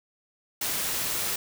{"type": "noise", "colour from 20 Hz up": "white", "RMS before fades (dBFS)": -29, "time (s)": [0.61, 1.36], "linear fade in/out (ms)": 5, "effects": []}